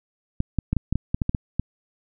clicks, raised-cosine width 5 ms, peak -9 dBFS, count 11, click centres 0.404 / 0.587 / 0.73 / 0.767 / 0.926 / 0.956 / 1.145 / 1.218 / 1.294 / 1.348 / 1.596 s, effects none

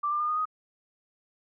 sine tone with pitch steps, 1174.7 / 1193.2 / 1211.9 / 1231 / 1250.3 Hz, D6 / D6 / D#6 / D#6 / D#6, 0 / +27 / -46 / -19 / +8 cents, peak -25 dBFS, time 0.03-0.455 s, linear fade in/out 10 ms, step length 85 ms, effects none

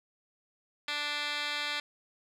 10% pulse tone with band-pass filter, 293.7 Hz, D4, in tune, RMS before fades -34 dBFS, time 0.88-1.8 s, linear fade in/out 2 ms, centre 3000 Hz, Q 6.6, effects none

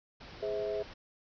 pink low-pass noise, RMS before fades -50 dBFS, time 0.2-0.94 s, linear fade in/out 10 ms, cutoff 5500 Hz, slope 96 dB/octave
sine chord, Ab augmented, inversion none, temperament just, 415.3 / 519.1 / 648.9 Hz, Ab4 / C5 / E5, 0 / -14 / -27 cents, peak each -34 / -40 / -36 dBFS, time 0.42-0.83 s, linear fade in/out 10 ms
effects none

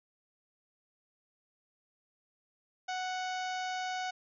harmonic tone with a mistuned harmonic, 740 Hz, F#5, in tune, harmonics 1 / 2 / 3 / 4 / 5 / 6 / 7 / 8 / 9, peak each -35 / -41 / -45 / -47 / -49 / -51 / -52 / -53 / -54 dBFS, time 2.88-4.11 s, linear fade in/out 10 ms, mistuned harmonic 6, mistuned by +19 cents, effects none

